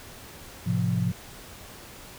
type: chord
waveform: sine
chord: F major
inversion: first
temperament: just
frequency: 109.13 / 130.96 / 174.61 Hz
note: A2 / C3 / F3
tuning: -14 / +2 / 0 cents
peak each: -27 / -28 / -26 dBFS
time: 0.66-1.12 s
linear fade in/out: 10 ms
effects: pink hiss -45 dBFS RMS until 2.18 s